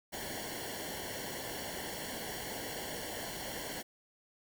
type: noise with comb filter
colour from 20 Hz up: pink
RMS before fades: -41 dBFS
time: 0.12-3.83 s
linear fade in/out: 20 ms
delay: 0.8 ms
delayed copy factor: -0.8
effects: none